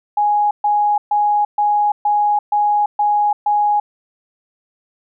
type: tone bursts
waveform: sine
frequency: 830.6 Hz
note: G#5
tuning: in tune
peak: -12 dBFS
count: 8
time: 0.17-3.8 s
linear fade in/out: 5 ms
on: 340 ms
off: 130 ms
effects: none